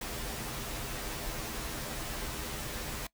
pink noise with comb filter, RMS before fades -38 dBFS, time 0.01-3.07 s, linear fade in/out 5 ms, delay 11 ms, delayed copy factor -0.75, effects noise-tail reverb RT60 0.1 s tail -20 dB re dry

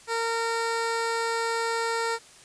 15% pulse tone, 459 Hz, A#4, 27 cents flat, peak -19 dBFS, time 0.07-2.19 s, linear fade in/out 50 ms, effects white hiss -51 dBFS RMS until 2.44 s + resampled to 22050 Hz

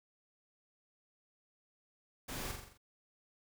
pink noise with echo, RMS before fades -43 dBFS, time 2.28-2.52 s, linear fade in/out 10 ms, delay 43 ms, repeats 6, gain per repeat -4 dB, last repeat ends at 2.778 s, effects none

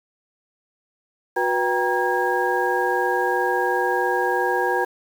sine tone cluster, 365.1 / 488 / 785 / 943 / 1636 Hz, F#4 / B4 / G5 / A#5 / G#6, -23 / -21 / +2 / +20 / -26 cents, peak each -25 dBFS, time 1.36-4.85 s, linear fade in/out 10 ms, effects 7-bit

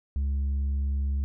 triangle tone with tanh clipping, 69.3 Hz, C#2, in tune, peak -25 dBFS, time 0.16-1.24 s, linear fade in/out 0 ms, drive 8 dB, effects none

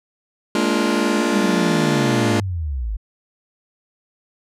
sawtooth chord, Bb dominant seventh, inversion third, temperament just, 209.8 / 233.1 / 291.4 / 349.6 Hz, Ab3 / Bb3 / D4 / F4, +18 / 0 / -13 / +2 cents, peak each -18 dBFS, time 0.55-2.4 s, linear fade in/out 2 ms
sine linear sweep, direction down, 220 to 46.6 Hz, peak -21 dBFS, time 1.16-2.97 s, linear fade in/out 10 ms
effects low-pass 9000 Hz 12 dB/octave

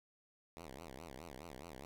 5% pulse tone with vibrato, 73.7 Hz, D2, 7 cents sharp, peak -38 dBFS, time 0.57-1.85 s, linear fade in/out 0 ms, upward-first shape sine, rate 4.8 Hz, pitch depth 290 cents each way, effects none

